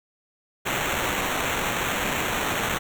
violet noise with sample-and-hold, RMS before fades -26 dBFS, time 0.65-2.79 s, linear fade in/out 20 ms, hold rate 4900 Hz, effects none

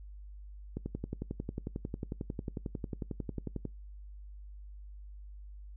click train, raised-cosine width 3 ms, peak -23 dBFS, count 33, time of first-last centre 0.77-3.653 s, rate 11.1 Hz, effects noise-tail reverb RT60 0.2 s tail -24 dB re dry + added 50 Hz sine -45 dBFS peak until 5.76 s

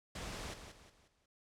pink noise with echo, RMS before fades -44 dBFS, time 0.15-0.54 s, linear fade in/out 5 ms, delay 180 ms, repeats 4, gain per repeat -8 dB, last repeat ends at 1.26 s, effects low-pass 8000 Hz 12 dB/octave

